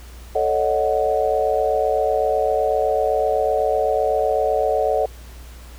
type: chord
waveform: sine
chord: D# half-diminished seventh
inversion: second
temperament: equal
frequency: 440 / 554.4 / 622.3 / 740 Hz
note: A4 / C#5 / D#5 / F#5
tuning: 0 / 0 / 0 / 0 cents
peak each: -22 dBFS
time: 0.35-5.06 s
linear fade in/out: 5 ms
effects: added 60 Hz sine -37 dBFS peak until 5.78 s + pink hiss -46 dBFS RMS until 5.78 s